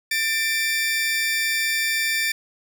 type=tone pair together; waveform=sawtooth; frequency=1789 / 2341 Hz; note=A6 / D7; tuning=+28 / -6 cents; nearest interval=perfect fourth; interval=466 cents; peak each=-20 dBFS; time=0.11-2.32 s; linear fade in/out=5 ms; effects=none